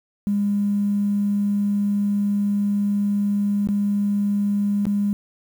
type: tone with dropouts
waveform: triangle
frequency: 203.5 Hz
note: G#3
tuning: 35 cents flat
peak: -14 dBFS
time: 0.27-5.13 s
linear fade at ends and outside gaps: 0 ms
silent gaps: 3.673-3.688 / 4.854-4.867 s
effects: tanh soft clip ceiling -16 dBFS + 8-bit